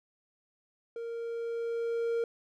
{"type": "tone with level ramp", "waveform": "triangle", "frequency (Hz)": 464.3, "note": "A#4", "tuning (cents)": -7, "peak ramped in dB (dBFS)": [-34, -25], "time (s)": [0.96, 2.24], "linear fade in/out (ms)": 2, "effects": []}